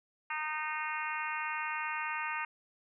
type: harmonic tone with a mistuned harmonic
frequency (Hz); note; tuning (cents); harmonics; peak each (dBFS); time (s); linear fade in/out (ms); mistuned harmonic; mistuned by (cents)
307.7; D#4; -19; 3 / 4 / 5 / 6 / 7 / 8 / 9; -39 / -40 / -41 / -42 / -42 / -43 / -44; 0.3-2.45; 5; 9; -19
effects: none